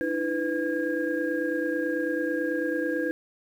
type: tone cluster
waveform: sine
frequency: 302.5 / 331.6 / 499.4 / 1630 Hz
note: D#4 / E4 / B4 / G#6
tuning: -49 / +10 / +19 / -33 cents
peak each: -30 / -30 / -29 / -32 dBFS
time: 0.01-3.11 s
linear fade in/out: 0 ms
effects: tanh soft clip ceiling -14 dBFS + 9-bit